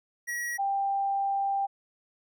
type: tone pair in turn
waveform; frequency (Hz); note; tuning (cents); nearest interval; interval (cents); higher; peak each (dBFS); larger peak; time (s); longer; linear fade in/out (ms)
square / sine; 1913 / 790.5; A#6 / G5; +44 / +14; octave + minor third; 1530; first; -31 / -25; second; 0.27-0.58 / 0.58-1.67; second; 20
effects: none